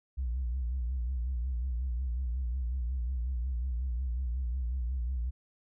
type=tone with vibrato; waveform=sine; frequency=62 Hz; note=B1; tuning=7 cents sharp; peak=-28 dBFS; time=0.17-5.31 s; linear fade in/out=20 ms; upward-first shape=sine; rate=5.5 Hz; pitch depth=120 cents each way; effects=tanh soft clip ceiling -27 dBFS